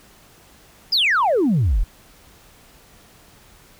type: exponential sweep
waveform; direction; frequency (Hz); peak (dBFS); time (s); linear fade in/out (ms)
sine; down; 5230 to 34.65; -13; 0.92-1.84; 10
effects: tanh soft clip ceiling -12 dBFS + pink hiss -50 dBFS RMS until 3.79 s